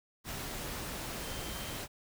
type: tone in noise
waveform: sine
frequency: 3131 Hz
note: G7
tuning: 3 cents flat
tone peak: -50 dBFS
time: 1.2-1.8 s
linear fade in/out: 50 ms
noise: pink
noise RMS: -40 dBFS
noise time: 0.24-1.88 s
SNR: -13 dB
effects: none